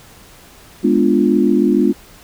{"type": "chord", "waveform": "sine", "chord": "G# diminished seventh", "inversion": "none", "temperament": "equal", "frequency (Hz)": [207.7, 246.9, 293.7, 349.2], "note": ["G#3", "B3", "D4", "F4"], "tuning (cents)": [0, 0, 0, 0], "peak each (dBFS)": -16, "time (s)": [0.83, 1.93], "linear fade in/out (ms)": 20, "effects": ["pink hiss -43 dBFS RMS until 2.23 s"]}